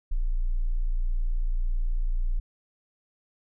sine tone, 29.14 Hz, A#0, in tune, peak -22 dBFS, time 0.11-2.4 s, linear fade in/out 10 ms, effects none

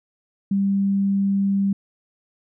sine tone, 197.3 Hz, G3, 11 cents sharp, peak -17 dBFS, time 0.51-1.73 s, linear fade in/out 5 ms, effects none

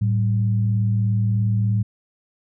sine tone pair together, 109.06 / 192.2 Hz, A2 / G3, -15 / -34 cents, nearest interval minor seventh, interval 981 cents, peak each -17 / -26 dBFS, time 0.01-1.83 s, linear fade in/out 10 ms, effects none

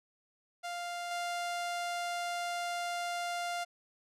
sawtooth tone with level steps, 698.5 Hz, F5, in tune, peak -33 / -30 dBFS, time 0.63-3.65 s, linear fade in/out 20 ms, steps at 1.11 s, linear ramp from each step 2 ms, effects low-pass 10000 Hz 12 dB/octave

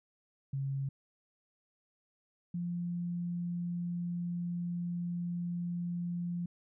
sine tone pair in turn, 136.9 / 174.03 Hz, C#3 / F3, -21 / -6 cents, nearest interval major third, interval 415 cents, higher second, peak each -32 / -33 dBFS, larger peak first, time 0.53-0.89 / 2.54-6.46 s, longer second, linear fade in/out 5 ms, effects none

